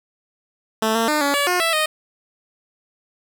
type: tone with pitch steps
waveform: 10% pulse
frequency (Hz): 220.3 / 227.5 / 302.4 / 283.3 / 571 / 358.6 / 661 / 619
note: A3 / A#3 / D#4 / C#4 / D5 / F4 / E5 / D#5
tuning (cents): +2 / -42 / -49 / +38 / -49 / +46 / +5 / -9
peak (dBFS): -9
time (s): 0.82-1.86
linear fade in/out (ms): 5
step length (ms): 130
effects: none